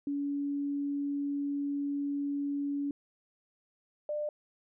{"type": "tone pair in turn", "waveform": "sine", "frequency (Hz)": [284.1, 597.1], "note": ["C#4", "D5"], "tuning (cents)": [43, 29], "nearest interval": "octave + minor second", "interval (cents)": 1286, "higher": "second", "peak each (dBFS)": [-30, -31], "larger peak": "first", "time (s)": [[0.07, 2.91], [4.09, 4.29]], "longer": "first", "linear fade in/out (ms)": 2, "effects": []}